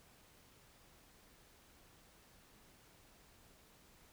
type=silence; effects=pink hiss -65 dBFS RMS until 4.12 s